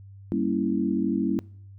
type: chord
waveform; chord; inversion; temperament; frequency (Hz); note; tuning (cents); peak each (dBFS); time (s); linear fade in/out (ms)
sine; G diminished seventh; none; equal; 196 / 233.1 / 277.2 / 329.6; G3 / Bb3 / Db4 / Fb4; 0 / 0 / 0 / 0; -28; 0.32-1.39; 0
effects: noise-tail reverb RT60 0.6 s tail -24 dB re dry + added 98 Hz sine -43 dBFS peak until 1.78 s